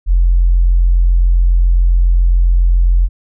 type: tone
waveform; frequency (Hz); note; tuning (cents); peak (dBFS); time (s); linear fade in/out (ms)
sine; 43.65; F1; 0; -6; 0.06-3.09; 50
effects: tanh soft clip ceiling -2 dBFS